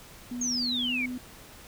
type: tone with pitch glide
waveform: sine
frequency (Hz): 244.8 to 250.8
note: B3 to B3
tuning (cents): -15 to +27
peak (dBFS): -32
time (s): 0.31-1.18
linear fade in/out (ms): 5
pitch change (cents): +42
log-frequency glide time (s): 0.87-0.94
type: exponential sweep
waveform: sine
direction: down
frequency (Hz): 6645 to 2190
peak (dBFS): -27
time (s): 0.41-1.06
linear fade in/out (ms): 5
effects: pink hiss -49 dBFS RMS until 1.67 s